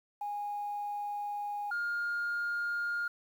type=tone pair in turn; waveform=sine; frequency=823 / 1414.2 Hz; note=G#5 / F6; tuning=-16 / +21 cents; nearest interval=major sixth; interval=937 cents; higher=second; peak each=-33 / -29 dBFS; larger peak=second; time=0.21-1.71 / 1.71-3.08 s; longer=first; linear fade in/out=5 ms; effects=tanh soft clip ceiling -29 dBFS + 10-bit